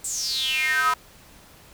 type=tone with high-pass filter sweep; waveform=square; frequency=142 Hz; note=C#3; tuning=42 cents sharp; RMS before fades=-24 dBFS; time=0.04-0.94 s; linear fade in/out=5 ms; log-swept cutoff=8200 to 1100 Hz; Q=8.9; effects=pink hiss -50 dBFS RMS until 1.73 s